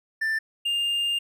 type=tone pair in turn; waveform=triangle; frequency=1776 / 2808 Hz; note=A6 / F7; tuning=+16 / +9 cents; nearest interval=minor sixth; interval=793 cents; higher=second; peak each=-21 dBFS; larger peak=neither; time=0.21-0.39 / 0.65-1.19 s; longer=second; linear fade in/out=10 ms; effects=none